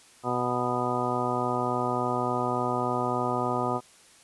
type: harmonic tone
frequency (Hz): 123.47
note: B2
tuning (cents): 0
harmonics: 1 / 2 / 3 / 4 / 5 / 6 / 7 / 8 / 10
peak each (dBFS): -35 / -33 / -33 / -35 / -35 / -32 / -37 / -33 / -32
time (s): 0.23-3.81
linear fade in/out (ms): 50
effects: white hiss -55 dBFS RMS until 4.23 s + resampled to 24000 Hz